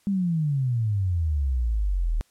sine exponential sweep, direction down, 204.1 to 37.64 Hz, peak -21 dBFS, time 0.07-2.21 s, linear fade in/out 0 ms, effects white hiss -64 dBFS RMS until 2.3 s + low-pass 11000 Hz 12 dB/octave

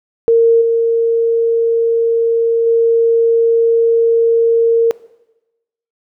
sine tone with level steps, 460.2 Hz, A#4, 22 cents flat, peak -6 / -10 / -8 dBFS, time 0.28-4.91 s, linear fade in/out 0 ms, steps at 0.61 / 2.66 s, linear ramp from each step 10 ms, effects noise-tail reverb RT60 1.0 s tail -19 dB re dry

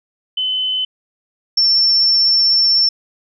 sine tone pair in turn, 3035 / 5408 Hz, F#7 / E8, +43 / +43 cents, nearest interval minor seventh, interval 1000 cents, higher second, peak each -16 / -10 dBFS, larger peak second, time 0.37-0.85 / 1.57-2.89 s, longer second, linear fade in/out 5 ms, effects none

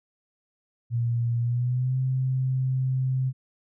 sine tone with pitch glide, 118.1 to 130.29 Hz, A#2 to C3, +23 to -7 cents, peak -22 dBFS, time 0.9-3.33 s, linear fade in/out 50 ms, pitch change +170 cents, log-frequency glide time 1.4-1.97 s, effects none

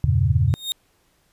sine chord, E diminished seventh, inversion none, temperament equal with one note detuned, 82.69 / 98 / 116.54 / 138.59 Hz, E2 / G2 / Bb2 / Db3, +6 / 0 / 0 / 0 cents, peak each -21 dBFS, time 0.04-0.54 s, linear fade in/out 0 ms
40% pulse tone with exponential growth, 3700 Hz, A#7, 14 cents flat, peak -18 dBFS, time 0.48-0.72 s, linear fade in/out 0 ms, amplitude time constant 51 ms
effects pink hiss -63 dBFS RMS until 1.32 s + resampled to 32000 Hz

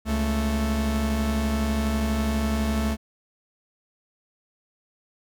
45% pulse tone pair together, 69.3 / 220 Hz, C#2 / A3, 0 / 0 cents, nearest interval octave + minor sixth, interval 2000 cents, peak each -25 dBFS, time 0.05-2.97 s, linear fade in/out 50 ms, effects none

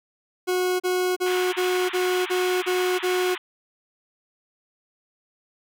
40% pulse tone bursts, 364.9 Hz, F#4, 24 cents flat, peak -20 dBFS, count 8, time 0.47-3.355 s, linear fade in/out 20 ms, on 330 ms, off 35 ms
white band-pass noise, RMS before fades -34 dBFS, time 1.26-3.38 s, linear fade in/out 5 ms, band 880 to 3500 Hz, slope 96 dB/octave
effects none

